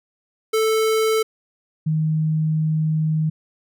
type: tone pair in turn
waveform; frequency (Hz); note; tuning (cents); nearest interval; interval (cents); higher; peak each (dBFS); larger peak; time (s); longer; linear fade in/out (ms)
square / sine; 440 / 156.56; A4 / D#3; 0 / +11; octave + tritone; 1789; first; -17; neither; 0.53-1.23 / 1.86-3.3; second; 10
effects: none